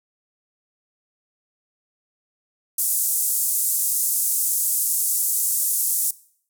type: band-pass noise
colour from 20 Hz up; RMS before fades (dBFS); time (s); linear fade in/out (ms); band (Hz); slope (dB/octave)
white; -22; 2.78-6.11; 5; 7600 to 14000; 24
effects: noise-tail reverb RT60 0.6 s tail -21 dB re dry